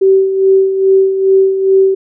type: tone with tremolo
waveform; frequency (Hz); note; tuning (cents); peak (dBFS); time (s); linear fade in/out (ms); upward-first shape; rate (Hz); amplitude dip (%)
sine; 384.8; G4; -32; -4; 0.01-1.95; 10; sine; 2.4; 60
effects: none